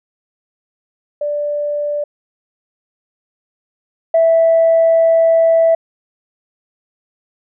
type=tone pair in turn; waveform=sine; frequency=587.3 / 657.9 Hz; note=D5 / E5; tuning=0 / -4 cents; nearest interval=major second; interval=196 cents; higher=second; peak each=-16 / -7 dBFS; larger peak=second; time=1.21-2.04 / 4.14-5.75 s; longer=second; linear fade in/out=5 ms; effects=tanh soft clip ceiling -4 dBFS